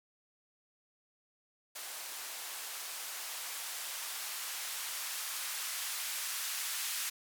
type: noise with band-pass filter sweep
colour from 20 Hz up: violet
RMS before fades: -40 dBFS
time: 1.75-7.1 s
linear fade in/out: 10 ms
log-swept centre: 600 to 1400 Hz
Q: 0.81
effects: none